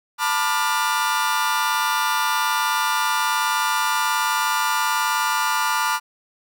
40% pulse chord, B half-diminished seventh, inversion third, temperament just, 889 / 987.8 / 1185.3 / 1422.4 Hz, A5 / B5 / D6 / F6, +18 / 0 / +16 / +31 cents, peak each -24 dBFS, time 0.18-6 s, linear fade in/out 50 ms, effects none

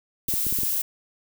violet noise, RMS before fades -25 dBFS, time 0.28-0.82 s, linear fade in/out 5 ms
clicks, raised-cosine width 3 ms, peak -21 dBFS, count 6, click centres 0.287 / 0.339 / 0.467 / 0.526 / 0.588 / 0.633 s
effects none

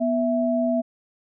sine tone pair together, 245.1 / 659.3 Hz, B3 / E5, -13 / 0 cents, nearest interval octave + perfect fourth, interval 1713 cents, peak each -22 dBFS, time 0-0.82 s, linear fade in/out 20 ms, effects none

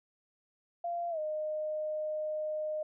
sine tone with pitch glide, 690 to 614.7 Hz, F5 to D#5, -21 to -21 cents, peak -32 dBFS, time 0.84-2.83 s, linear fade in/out 5 ms, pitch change -200 cents, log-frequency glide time 1.1-1.19 s, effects none

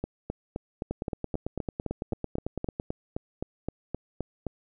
two click trains, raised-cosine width 2 ms, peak -17 / -17 dBFS, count 18 / 18, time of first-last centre 0.91-2.799 / 0.04-4.467 s, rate 9 / 3.84 Hz, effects none

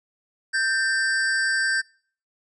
square tone pair together, 1568 / 1794.6 Hz, G6 / A6, 0 / +34 cents, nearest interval major second, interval 234 cents, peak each -22 / -28 dBFS, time 0.53-1.82 s, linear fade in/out 20 ms, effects noise-tail reverb RT60 0.5 s tail -26 dB re dry + resampled to 22050 Hz

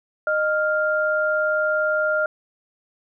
sine tone pair together, 616 / 1398.9 Hz, D#5 / F6, -17 / +2 cents, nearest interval octave + major second, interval 1419 cents, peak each -21 dBFS, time 0.27-2.26 s, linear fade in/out 2 ms, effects none

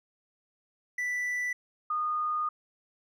triangle / sine tone pair in turn, 1975.5 / 1227.5 Hz, B6 / D#6, 0 / -24 cents, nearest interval minor sixth, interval 824 cents, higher first, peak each -27 dBFS, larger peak neither, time 0.98-1.53 / 1.9-2.49 s, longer second, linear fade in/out 5 ms, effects none

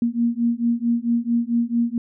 sine beating tone pair, 233.1 / 237.6 Hz, A#3 / A#3, 0 / +33 cents, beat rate 4.5 Hz, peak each -21 dBFS, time 0.02-1.98 s, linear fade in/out 2 ms, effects none

